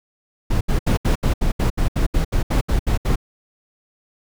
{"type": "noise bursts", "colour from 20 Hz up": "brown", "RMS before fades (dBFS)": -17, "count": 15, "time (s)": [0.5, 3.158], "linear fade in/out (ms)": 10, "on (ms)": 110, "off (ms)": 72, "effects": []}